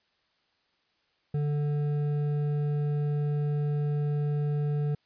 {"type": "tone with hard clipping", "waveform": "triangle", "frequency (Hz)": 146.83, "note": "D3", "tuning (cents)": 0, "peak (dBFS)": -27, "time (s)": [1.34, 4.95], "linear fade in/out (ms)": 5, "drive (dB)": 11, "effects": ["white hiss -71 dBFS RMS until 5.05 s", "resampled to 11025 Hz"]}